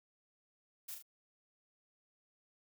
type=noise with echo; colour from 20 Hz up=blue; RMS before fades=-45 dBFS; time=0.88-0.95 s; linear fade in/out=10 ms; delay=38 ms; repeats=2; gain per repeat=-5 dB; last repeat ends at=1.026 s; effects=none